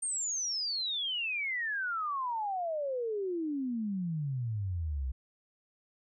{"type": "exponential sweep", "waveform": "sine", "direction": "down", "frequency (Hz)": [8870, 61.74], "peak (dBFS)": -31, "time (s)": [0.02, 5.12], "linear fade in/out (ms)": 10, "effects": []}